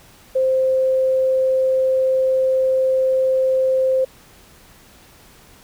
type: tone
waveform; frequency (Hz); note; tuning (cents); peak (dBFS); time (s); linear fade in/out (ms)
sine; 523; C5; -1; -14; 0.35-4.05; 10
effects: pink hiss -48 dBFS RMS until 5.63 s